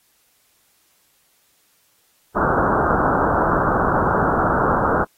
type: low-pass noise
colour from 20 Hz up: white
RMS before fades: -19 dBFS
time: 2.35-5.05 s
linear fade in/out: 20 ms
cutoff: 1500 Hz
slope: 96 dB/octave
effects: white hiss -61 dBFS RMS until 5.17 s + AAC 48 kbps